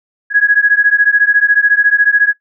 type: beating tone pair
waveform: sine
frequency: 1659 / 1673 Hz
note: G#6 / G#6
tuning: -2 / +12 cents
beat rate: 14 Hz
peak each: -10 dBFS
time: 0.3-2.34 s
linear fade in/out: 50 ms
effects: noise-tail reverb RT60 0.1 s tail -19 dB re dry